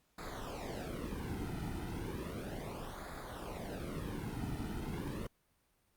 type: noise with flanger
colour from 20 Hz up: brown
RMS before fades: -41 dBFS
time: 0.18-5.27 s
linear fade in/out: 5 ms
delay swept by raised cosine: 0.34 to 1.84 ms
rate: 0.34 Hz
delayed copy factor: -0.8
effects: pink hiss -75 dBFS RMS until 5.96 s + Opus 48 kbps